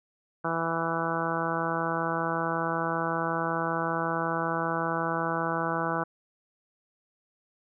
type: harmonic tone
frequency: 165.3 Hz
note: E3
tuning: 5 cents sharp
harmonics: 1 / 2 / 3 / 4 / 5 / 6 / 7 / 8 / 9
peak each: -35 / -35 / -35 / -35 / -35 / -35 / -35 / -35 / -35 dBFS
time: 0.44-6.04 s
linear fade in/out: 10 ms
effects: none